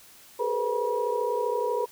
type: tone cluster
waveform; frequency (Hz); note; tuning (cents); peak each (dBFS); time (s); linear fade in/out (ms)
sine; 393.5 / 428.7 / 484.5 / 517 / 964; G4 / A4 / B4 / C5 / B5; +7 / -45 / -33 / -21 / -42; -37 / -30 / -28 / -35 / -30; 0.39-1.86; 10
effects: white hiss -52 dBFS RMS until 1.91 s